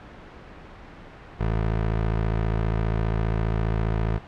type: tone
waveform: 20% pulse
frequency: 54.9 Hz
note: A1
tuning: 3 cents flat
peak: -17 dBFS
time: 1.39-4.19 s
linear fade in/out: 20 ms
effects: pink hiss -43 dBFS RMS until 4.27 s + low-pass 2000 Hz 12 dB/octave